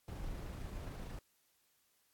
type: noise with amplitude modulation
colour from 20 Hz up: brown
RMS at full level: -43 dBFS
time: 0.08-1.19 s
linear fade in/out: 2 ms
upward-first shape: sine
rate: 26.6 Hz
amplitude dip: 25%
effects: white hiss -75 dBFS RMS until 2.13 s + AAC 64 kbps

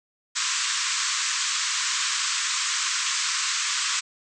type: band-pass noise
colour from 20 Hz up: white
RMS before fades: -26 dBFS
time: 0.35-4.01 s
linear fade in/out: 20 ms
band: 1000 to 8000 Hz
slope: 96 dB/octave
effects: none

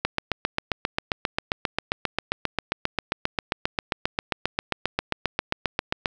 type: click train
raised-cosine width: 0.3 ms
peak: -6 dBFS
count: 46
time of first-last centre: 0.05-6.058 s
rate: 7.49 Hz
effects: none

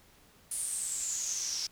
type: noise with band-pass filter sweep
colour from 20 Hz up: pink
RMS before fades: -35 dBFS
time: 0.51-1.67 s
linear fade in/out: 5 ms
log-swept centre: 9700 to 5300 Hz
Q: 9.2
effects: pink hiss -61 dBFS RMS until 1.71 s

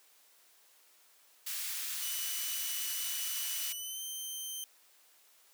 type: high-pass noise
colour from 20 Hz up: white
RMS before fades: -38 dBFS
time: 1.46-3.73 s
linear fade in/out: 10 ms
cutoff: 1800 Hz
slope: 12 dB/octave
type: tone with pitch glide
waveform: 10% pulse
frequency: 2963 to 3112 Hz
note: F#7 to G7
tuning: +2 to -13 cents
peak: -31 dBFS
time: 2.02-4.64 s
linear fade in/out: 0 ms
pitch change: +85 cents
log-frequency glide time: 3.74-4.02 s
effects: white hiss -64 dBFS RMS until 5.53 s + high-pass 400 Hz 12 dB/octave

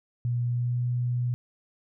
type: tone with pitch glide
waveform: sine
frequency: 120.8 to 122.56 Hz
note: B2 to B2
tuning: -38 to -13 cents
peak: -24 dBFS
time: 0.25-1.34 s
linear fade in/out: 0 ms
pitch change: +25 cents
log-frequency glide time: 0.44-0.82 s
effects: none

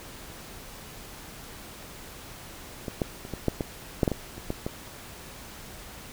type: clicks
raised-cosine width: 2 ms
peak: -18 / -11 / -25 / -19 / -9 / -14 / -7 / -9 / -14 / -29 / -15 / -16 dBFS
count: 12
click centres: 2.882 / 3.018 / 3.251 / 3.337 / 3.483 / 3.608 / 4.032 / 4.078 / 4.117 / 4.38 / 4.504 / 4.665 s
effects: pink hiss -44 dBFS RMS until 6.12 s

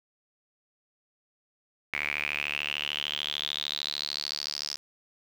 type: tone with band-pass filter sweep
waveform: sawtooth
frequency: 73.42 Hz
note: D2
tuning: in tune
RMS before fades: -33 dBFS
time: 1.93-4.77 s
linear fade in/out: 5 ms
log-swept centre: 2200 to 5200 Hz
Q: 8.6
effects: 9-bit

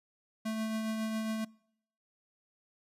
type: tone with tremolo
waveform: square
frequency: 220 Hz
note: A3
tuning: in tune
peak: -32 dBFS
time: 0.45-1.45 s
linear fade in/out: 10 ms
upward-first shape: triangle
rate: 7.3 Hz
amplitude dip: 35%
effects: noise-tail reverb RT60 0.7 s tail -25 dB re dry + resampled to 32000 Hz

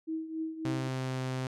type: tone with tremolo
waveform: sine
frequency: 320 Hz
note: D#4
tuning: 49 cents sharp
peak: -30 dBFS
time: 0.07-0.89 s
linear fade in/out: 20 ms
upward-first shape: triangle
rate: 3.6 Hz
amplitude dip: 75%
type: tone with pitch glide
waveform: sawtooth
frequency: 130.81 to 129.68 Hz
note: C3 to C3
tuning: 0 to -15 cents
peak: -28 dBFS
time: 0.65-1.47 s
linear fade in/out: 2 ms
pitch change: -15 cents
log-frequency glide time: 0.84-1.23 s
effects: low-pass 8000 Hz 12 dB/octave

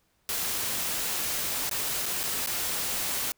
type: noise with dropouts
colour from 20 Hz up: white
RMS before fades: -30 dBFS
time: 0.29-3.32 s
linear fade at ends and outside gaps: 1 ms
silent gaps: 1.695-1.712 / 2.058-2.062 / 2.232-2.237 / 2.462-2.472 s
effects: pink hiss -70 dBFS RMS until 3.37 s

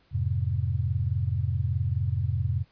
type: chord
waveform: sine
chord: F minor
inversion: none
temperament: equal with one note detuned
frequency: 87.31 / 106.07 / 130.81 Hz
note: F2 / Ab2 / C3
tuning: 0 / +37 / 0 cents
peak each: -28 / -28 / -29 dBFS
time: 0.11-2.65 s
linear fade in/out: 50 ms
effects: pink hiss -64 dBFS RMS until 2.71 s + resampled to 11025 Hz

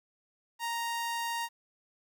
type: tone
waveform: sawtooth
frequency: 932.3 Hz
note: A#5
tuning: in tune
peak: -28 dBFS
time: 0.59-1.49 s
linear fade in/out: 50 ms
effects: 11-bit

